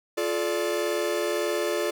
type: chord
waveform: 45% pulse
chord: D minor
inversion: first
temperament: equal with one note detuned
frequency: 349.2 / 430.9 / 587.3 Hz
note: F4 / A4 / D5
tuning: 0 / -36 / 0 cents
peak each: -29 dBFS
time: 0.17-1.91 s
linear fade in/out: 10 ms
effects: none